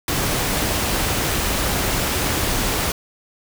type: noise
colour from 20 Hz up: pink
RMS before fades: -21 dBFS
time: 0.08-2.92 s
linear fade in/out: 2 ms
effects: none